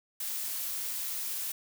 blue noise, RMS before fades -35 dBFS, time 0.2-1.52 s, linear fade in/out 5 ms, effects none

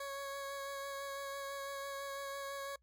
20% pulse tone with vibrato, 554.4 Hz, C#5, in tune, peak -36 dBFS, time 0-2.76 s, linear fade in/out 5 ms, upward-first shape sine, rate 6 Hz, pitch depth 13 cents each way, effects noise-tail reverb RT60 0.1 s tail -24 dB re dry + added 60 Hz sine -70 dBFS peak until 2.82 s

